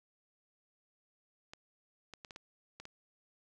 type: clicks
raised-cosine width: 0.2 ms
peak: -30 dBFS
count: 7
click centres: 1.535 / 2.137 / 2.248 / 2.308 / 2.361 / 2.8 / 2.854 s
effects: none